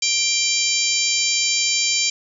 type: harmonic tone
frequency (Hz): 787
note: G5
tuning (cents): +7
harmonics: 3 / 4 / 5 / 6 / 7 / 8 / 9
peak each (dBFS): -24 / -26 / -28 / -24 / -26 / -27 / -23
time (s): 0.02-2.1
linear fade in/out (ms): 5
effects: none